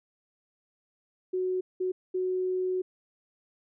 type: tone bursts at uneven times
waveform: sine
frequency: 369.4 Hz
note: F#4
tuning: 3 cents flat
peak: -26 dBFS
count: 3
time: 1.33-1.61 / 1.8-1.92 / 2.14-2.82 s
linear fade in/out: 10 ms
effects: none